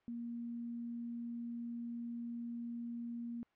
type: tone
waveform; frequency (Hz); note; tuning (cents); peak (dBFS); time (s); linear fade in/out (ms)
sine; 235.7; A#3; +19; -40; 0.08-3.43; 0
effects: white hiss -75 dBFS RMS until 3.55 s + low-pass 2000 Hz 12 dB/octave